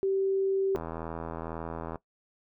sine tone, 387.4 Hz, G4, 20 cents flat, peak -24 dBFS, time 0.03-0.76 s, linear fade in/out 0 ms
click train, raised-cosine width 1 ms, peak -22 dBFS, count 100, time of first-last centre 0.75-1.957 s, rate 82 Hz
effects noise-tail reverb RT60 0.1 s tail -18 dB re dry

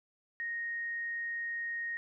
sine tone, 1864.7 Hz, A#6, in tune, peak -34 dBFS, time 0.4-1.97 s, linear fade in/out 0 ms, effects none

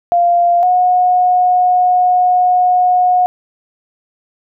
sine tone pair in turn, 696 / 725.9 Hz, F5 / F#5, -6 / -33 cents, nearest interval minor second, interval 73 cents, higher second, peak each -8 dBFS, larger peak neither, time 0.12-0.63 / 0.63-3.26 s, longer second, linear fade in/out 0 ms, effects none

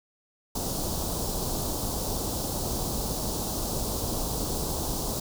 pink band-stop noise, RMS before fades -30 dBFS, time 0.55-5.2 s, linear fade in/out 5 ms, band 970 to 4200 Hz, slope 24 dB/octave, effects none

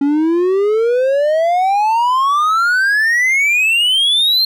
triangle exponential sweep, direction up, 277.2 to 4219 Hz, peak -9 dBFS, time 0.01-4.45 s, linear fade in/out 5 ms, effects none

